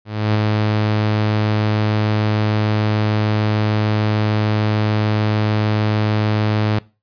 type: tone with ADSR envelope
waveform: sawtooth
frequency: 106.7 Hz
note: G#2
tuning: 47 cents sharp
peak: -9 dBFS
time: 0.05-6.79 s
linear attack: 300 ms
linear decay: 6 ms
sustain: -2 dB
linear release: 6 ms
effects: noise-tail reverb RT60 0.3 s tail -21 dB re dry + resampled to 11025 Hz